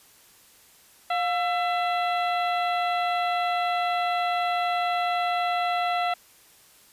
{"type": "harmonic tone with a mistuned harmonic", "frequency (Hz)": 669, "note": "E5", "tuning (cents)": 25, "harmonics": [1, 2, 3, 4, 5, 6], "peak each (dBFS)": [-24, -30, -34, -36, -38, -40], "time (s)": [1.1, 6.14], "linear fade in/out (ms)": 5, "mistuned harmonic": 1, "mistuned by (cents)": 100, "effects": ["white hiss -55 dBFS RMS until 6.92 s", "resampled to 32000 Hz"]}